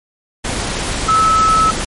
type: tone in noise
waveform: sine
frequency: 1300 Hz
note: E6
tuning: 24 cents flat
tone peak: -9 dBFS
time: 1.08-1.71 s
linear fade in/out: 10 ms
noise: pink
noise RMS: -20 dBFS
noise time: 0.44-1.85 s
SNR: +8 dB
effects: MP3 48 kbps